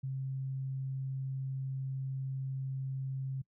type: tone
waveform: sine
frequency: 133.5 Hz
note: C3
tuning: 35 cents sharp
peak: -34 dBFS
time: 0.03-3.42 s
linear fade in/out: 10 ms
effects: noise-tail reverb RT60 0.1 s tail -23 dB re dry